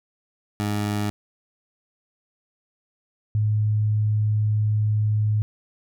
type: tone pair in turn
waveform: 20% pulse / sine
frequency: 103.83 / 106.56 Hz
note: G#2 / G#2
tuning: 0 / +45 cents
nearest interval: unison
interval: 45 cents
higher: second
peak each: -18 dBFS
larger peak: neither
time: 0.6-1.1 / 3.35-5.42 s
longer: second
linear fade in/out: 0 ms
effects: none